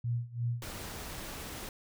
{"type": "tone with tremolo", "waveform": "sine", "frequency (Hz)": 119, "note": "A#2", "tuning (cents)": 36, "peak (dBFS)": -28, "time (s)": [0.04, 0.69], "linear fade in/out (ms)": 5, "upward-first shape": "sine", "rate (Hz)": 2.9, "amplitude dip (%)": 90}
{"type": "noise", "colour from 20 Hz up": "pink", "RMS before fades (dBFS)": -42, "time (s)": [0.62, 1.69], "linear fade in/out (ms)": 2}
{"effects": []}